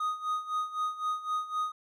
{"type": "tone with tremolo", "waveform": "triangle", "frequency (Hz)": 1244.5, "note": "D#6", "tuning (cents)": 0, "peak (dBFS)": -25, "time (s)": [0, 1.72], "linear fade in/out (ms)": 5, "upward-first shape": "sine", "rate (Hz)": 3.9, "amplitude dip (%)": 80, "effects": []}